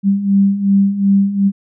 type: beating tone pair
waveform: sine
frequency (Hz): 195.8 / 198.5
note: G3 / G3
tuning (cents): -2 / +22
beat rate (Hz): 2.7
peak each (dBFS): -16 / -11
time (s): 0.03-1.52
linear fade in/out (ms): 50
effects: none